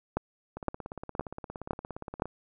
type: two click trains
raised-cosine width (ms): 1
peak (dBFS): -13 / -24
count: 5 / 30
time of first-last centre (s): 0.17-2.221 / 0.57-2.256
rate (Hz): 1.95 / 17.2
effects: none